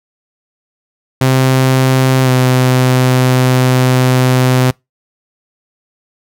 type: tone with pitch glide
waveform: sawtooth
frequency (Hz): 130.81 to 127.9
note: C3 to C3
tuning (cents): 0 to -39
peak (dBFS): -4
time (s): 1.21-4.71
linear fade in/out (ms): 5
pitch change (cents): -39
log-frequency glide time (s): 2.24-2.29
effects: noise-tail reverb RT60 0.2 s tail -26 dB re dry